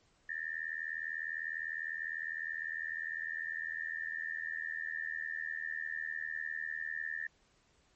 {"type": "tone with amplitude modulation", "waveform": "sine", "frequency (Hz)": 1794, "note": "A6", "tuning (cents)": 33, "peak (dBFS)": -32, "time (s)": [0.29, 7.27], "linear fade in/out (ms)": 5, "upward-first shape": "sine", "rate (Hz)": 79.9, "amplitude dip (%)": 100, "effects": ["pink hiss -70 dBFS RMS until 7.95 s", "MP3 32 kbps"]}